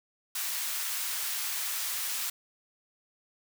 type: high-pass noise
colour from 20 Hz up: white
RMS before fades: -33 dBFS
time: 0.35-2.3 s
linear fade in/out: 5 ms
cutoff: 1100 Hz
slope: 12 dB/octave
effects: none